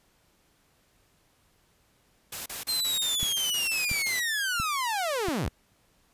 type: noise bursts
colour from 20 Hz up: white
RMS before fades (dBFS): -36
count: 11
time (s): 2.32-4.2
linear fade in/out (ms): 5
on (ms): 140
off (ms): 34
type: linear sweep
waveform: sawtooth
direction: down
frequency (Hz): 4186 to 37.54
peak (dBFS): -23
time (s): 2.68-5.49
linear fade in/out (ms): 10
type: click train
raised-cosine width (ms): 5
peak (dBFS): -22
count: 4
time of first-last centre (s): 3.23-5.285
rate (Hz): 1.46
effects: pink hiss -66 dBFS RMS until 6.13 s + resampled to 32000 Hz